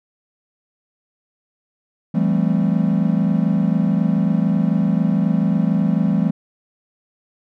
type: chord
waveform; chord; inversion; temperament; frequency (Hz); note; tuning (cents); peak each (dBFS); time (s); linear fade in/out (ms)
triangle; A minor seventh; second; equal with one note detuned; 168.86 / 196 / 220 / 261.6; E3 / G3 / A3 / C4; +42 / 0 / 0 / 0; -17 / -17 / -19 / -23; 2.14-6.31; 10
effects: none